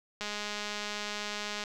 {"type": "click train", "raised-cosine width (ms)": 0.2, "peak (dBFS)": -19, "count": 298, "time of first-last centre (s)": [0.21, 1.638], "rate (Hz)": 208, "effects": []}